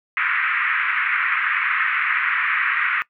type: band-pass noise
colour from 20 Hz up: white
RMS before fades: -21 dBFS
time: 0.17-3.02 s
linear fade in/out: 0 ms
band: 1200 to 2300 Hz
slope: 48 dB/octave
effects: noise-tail reverb RT60 0.1 s tail -20 dB re dry